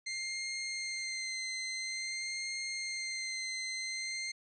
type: tone with vibrato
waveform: 20% pulse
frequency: 2093 Hz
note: C7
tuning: in tune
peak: -31 dBFS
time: 0.06-4.32 s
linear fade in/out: 10 ms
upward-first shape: sine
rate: 0.49 Hz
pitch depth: 24 cents each way
effects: resampled to 22050 Hz